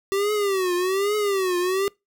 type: tone with vibrato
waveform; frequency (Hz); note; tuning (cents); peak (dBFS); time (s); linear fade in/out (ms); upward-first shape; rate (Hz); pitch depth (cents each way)
square; 386.7; G4; -24; -21; 0.12-1.88; 0; triangle; 1.2; 170
effects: noise-tail reverb RT60 0.2 s tail -24 dB re dry